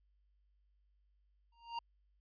square tone with exponential growth, 932.3 Hz, A#5, in tune, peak -36 dBFS, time 1.52-1.79 s, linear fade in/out 5 ms, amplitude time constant 58 ms, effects added 50 Hz sine -70 dBFS peak until 2.2 s + resampled to 11025 Hz

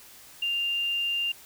sine tone, 2794 Hz, F7, in tune, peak -25 dBFS, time 0.42-1.32 s, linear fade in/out 5 ms, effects white hiss -50 dBFS RMS until 1.45 s

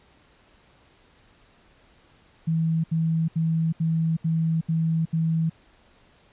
sine tone bursts, 162.4 Hz, E3, 26 cents flat, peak -20 dBFS, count 7, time 2.47-5.498 s, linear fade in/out 10 ms, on 370 ms, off 73 ms, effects pink hiss -58 dBFS RMS until 6.32 s + resampled to 8000 Hz

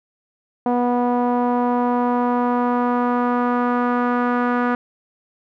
sawtooth tone with low-pass filter sweep, 244.2 Hz, B3, 19 cents flat, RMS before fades -19 dBFS, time 0.66-4.75 s, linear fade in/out 2 ms, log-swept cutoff 840 to 1400 Hz, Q 2.6, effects none

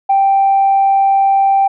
sine tone, 784 Hz, G5, in tune, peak -7 dBFS, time 0.09-1.68 s, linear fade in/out 10 ms, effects tanh soft clip ceiling -4 dBFS

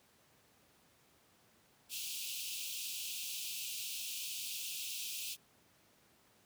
pink high-pass noise, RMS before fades -42 dBFS, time 1.89-5.37 s, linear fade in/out 50 ms, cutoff 2500 Hz, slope 96 dB/octave, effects pink hiss -68 dBFS RMS until 6.45 s + high-pass 100 Hz 12 dB/octave

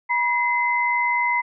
sine tone pair together, 968 / 2051 Hz, B5 / C7, -35 / -35 cents, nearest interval octave + minor second, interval 1300 cents, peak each -21 dBFS, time 0.09-1.42 s, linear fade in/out 20 ms, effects none

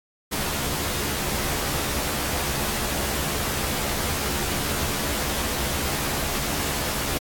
pink noise with comb filter, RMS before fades -26 dBFS, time 0.31-7.19 s, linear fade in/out 20 ms, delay 14 ms, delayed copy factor +0.75, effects AAC 64 kbps

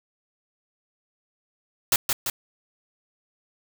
white noise with echo, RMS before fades -19 dBFS, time 1.92-1.96 s, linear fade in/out 2 ms, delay 170 ms, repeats 2, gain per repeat -4 dB, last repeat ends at 2.3 s, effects none

